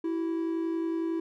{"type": "tone pair together", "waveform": "triangle", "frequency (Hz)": [329.6, 380.6], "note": ["E4", "F#4"], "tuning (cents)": [0, 49], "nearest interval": "major second", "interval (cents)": 249, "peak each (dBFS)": [-26, -35], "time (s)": [0.04, 1.2], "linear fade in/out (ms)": 5, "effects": []}